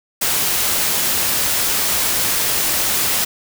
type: noise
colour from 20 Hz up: white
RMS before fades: -18 dBFS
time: 0.21-3.25 s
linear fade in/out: 10 ms
effects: none